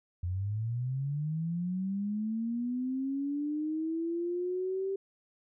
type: linear sweep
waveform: sine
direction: up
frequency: 85.8 to 392 Hz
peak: -30 dBFS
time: 0.23-4.96 s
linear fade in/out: 5 ms
effects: none